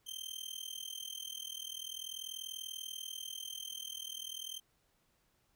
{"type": "tone with amplitude modulation", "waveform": "sawtooth", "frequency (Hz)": 3136, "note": "G7", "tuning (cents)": 0, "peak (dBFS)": -35, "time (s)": [0.06, 4.6], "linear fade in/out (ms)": 20, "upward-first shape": "sine", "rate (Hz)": 40.4, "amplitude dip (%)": 90, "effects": ["pink hiss -75 dBFS RMS until 5.55 s"]}